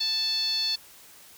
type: tone with band-pass filter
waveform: 10% pulse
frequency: 880 Hz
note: A5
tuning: in tune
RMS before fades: -27 dBFS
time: 0-0.76 s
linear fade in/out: 10 ms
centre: 4200 Hz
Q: 9.8
effects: white hiss -51 dBFS RMS until 1.37 s